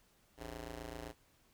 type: ring-modulated tone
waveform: 10% pulse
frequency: 116.1 Hz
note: A#2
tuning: 7 cents flat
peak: -33 dBFS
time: 0.37-1.14 s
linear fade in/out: 50 ms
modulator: 188 Hz
effects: pink hiss -70 dBFS RMS until 1.53 s